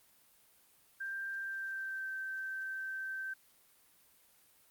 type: tone with pitch glide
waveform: sine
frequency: 1582 to 1553 Hz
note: G6 to G6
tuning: +15 to -17 cents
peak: -37 dBFS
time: 1-3.34 s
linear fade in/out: 10 ms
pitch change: -32 cents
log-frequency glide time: 1.36-2.09 s
effects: white hiss -66 dBFS RMS until 4.7 s + Opus 32 kbps

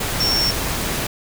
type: tone in noise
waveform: sine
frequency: 5460 Hz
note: F8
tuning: 40 cents flat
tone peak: -17 dBFS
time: 0.2-0.51 s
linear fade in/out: 5 ms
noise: pink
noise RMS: -23 dBFS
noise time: 0-1.07 s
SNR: +3 dB
effects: none

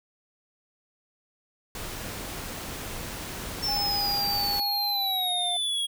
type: noise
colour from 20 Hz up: pink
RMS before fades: -36 dBFS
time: 1.75-4.6 s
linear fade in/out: 2 ms
type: exponential sweep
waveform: square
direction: down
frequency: 5430 to 3289 Hz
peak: -26 dBFS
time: 3.62-5.87 s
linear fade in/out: 20 ms
type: tone with pitch glide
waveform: triangle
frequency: 813 to 711.9 Hz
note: G#5 to F5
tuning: -37 to +33 cents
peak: -29 dBFS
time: 3.68-5.57 s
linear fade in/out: 5 ms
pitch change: -230 cents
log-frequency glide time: 4.92-5.33 s
effects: none

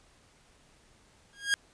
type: tone with exponential growth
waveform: sawtooth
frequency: 1629 Hz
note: G#6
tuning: 34 cents flat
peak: -17 dBFS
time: 1.33-1.54 s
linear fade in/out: 0 ms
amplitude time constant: 45 ms
effects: pink hiss -62 dBFS RMS until 1.73 s + resampled to 22050 Hz

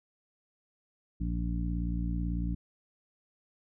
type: harmonic tone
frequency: 58.1 Hz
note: A#1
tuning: 5 cents flat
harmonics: 1 / 2 / 3 / 4 / 5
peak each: -31 / -39 / -35 / -44 / -40 dBFS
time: 1.2-2.55 s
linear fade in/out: 10 ms
effects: none

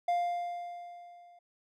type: tone with level ramp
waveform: triangle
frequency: 700 Hz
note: F5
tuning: 4 cents sharp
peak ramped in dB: -23 to -53 dBFS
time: 0.08-1.39 s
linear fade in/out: 5 ms
effects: none

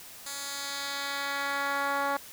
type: tone with band-pass filter sweep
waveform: 10% pulse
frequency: 280.4 Hz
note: C#4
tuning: 20 cents sharp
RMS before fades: -32 dBFS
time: 0.26-2.17 s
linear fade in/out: 5 ms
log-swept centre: 8400 to 920 Hz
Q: 0.9
effects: white hiss -47 dBFS RMS until 2.32 s

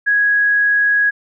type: tone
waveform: sine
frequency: 1661.2 Hz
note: G#6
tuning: in tune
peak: -11 dBFS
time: 0.06-1.11 s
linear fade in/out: 20 ms
effects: none

